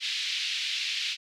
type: band-pass noise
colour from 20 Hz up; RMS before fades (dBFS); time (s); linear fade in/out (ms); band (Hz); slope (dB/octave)
white; -31; 0-1.17; 50; 2400 to 4200; 24
effects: none